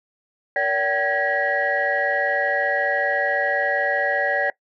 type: tone cluster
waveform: sine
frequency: 467.7 / 573 / 766 / 1652 / 1918 Hz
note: A#4 / D5 / G5 / G#6 / A#6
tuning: +6 / -43 / -40 / -10 / +49 cents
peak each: -32 / -23 / -25 / -24 / -24 dBFS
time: 0.56-4.5 s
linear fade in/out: 2 ms
effects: noise-tail reverb RT60 0.1 s tail -20 dB re dry + tanh soft clip ceiling -9 dBFS